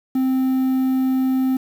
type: tone with quantisation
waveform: triangle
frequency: 261.1 Hz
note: C4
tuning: 3 cents flat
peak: -14 dBFS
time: 0.15-1.57 s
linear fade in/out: 5 ms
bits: 7
effects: none